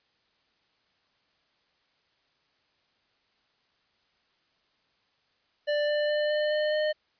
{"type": "tone with pitch steps", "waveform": "square", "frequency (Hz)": [590, 594.1, 598.2, 602.4, 606.6, 610.8], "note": ["D5", "D5", "D5", "D5", "D#5", "D#5"], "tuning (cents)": [8, 20, 32, 44, -44, -32], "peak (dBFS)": -25, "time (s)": [5.67, 6.93], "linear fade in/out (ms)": 20, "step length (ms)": 210, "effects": ["white hiss -70 dBFS RMS until 7.19 s", "resampled to 11025 Hz"]}